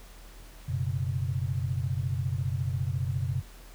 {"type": "chord", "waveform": "sine", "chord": "F# suspended fourth", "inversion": "none", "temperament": "equal with one note detuned", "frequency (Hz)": [92.5, 123.47, 137.95], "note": ["F#2", "B2", "C#3"], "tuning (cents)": [0, 0, -8], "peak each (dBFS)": [-31, -31, -32], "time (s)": [0.68, 3.42], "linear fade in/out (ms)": 10, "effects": ["added 41 Hz sine -47 dBFS peak until 3.74 s", "pink hiss -53 dBFS RMS until 3.74 s"]}